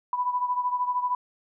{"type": "beating tone pair", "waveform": "sine", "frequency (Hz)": [987.8, 1000.8], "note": ["B5", "B5"], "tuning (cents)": [0, 23], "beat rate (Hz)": 13, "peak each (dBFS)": [-25, -30], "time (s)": [0.13, 1.15], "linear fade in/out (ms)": 2, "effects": []}